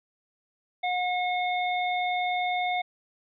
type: harmonic tone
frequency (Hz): 723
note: F#5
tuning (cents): -40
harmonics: 1 / 3 / 5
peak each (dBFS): -26 / -31 / -37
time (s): 0.83-2.82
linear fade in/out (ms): 10
effects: none